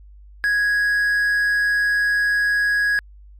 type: tone with amplitude modulation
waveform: triangle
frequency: 1661.2 Hz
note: G#6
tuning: in tune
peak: -13 dBFS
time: 0.44-2.99 s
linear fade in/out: 0 ms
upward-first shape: sine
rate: 194 Hz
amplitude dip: 25%
effects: added 50 Hz sine -41 dBFS peak until 3.39 s + MP3 64 kbps